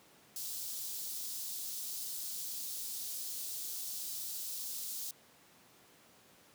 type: high-pass noise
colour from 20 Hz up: white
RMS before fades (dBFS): -41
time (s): 0.36-5.11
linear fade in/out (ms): 2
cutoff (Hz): 3900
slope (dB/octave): 24
effects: pink hiss -62 dBFS RMS until 6.54 s + high-pass 150 Hz 12 dB/octave